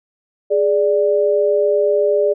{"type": "tone pair together", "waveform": "sine", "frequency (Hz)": [415.3, 587.3], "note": ["G#4", "D5"], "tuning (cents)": [0, 0], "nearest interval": "tritone", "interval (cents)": 600, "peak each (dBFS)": -15, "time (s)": [0.5, 2.34], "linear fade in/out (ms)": 20, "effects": []}